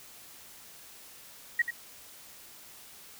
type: tone with echo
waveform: sine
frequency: 1897 Hz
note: A#6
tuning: 30 cents sharp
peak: -21 dBFS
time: 1.59-1.62 s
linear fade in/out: 5 ms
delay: 87 ms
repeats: 1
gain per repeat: -9 dB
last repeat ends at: 1.707 s
effects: white hiss -51 dBFS RMS until 3.19 s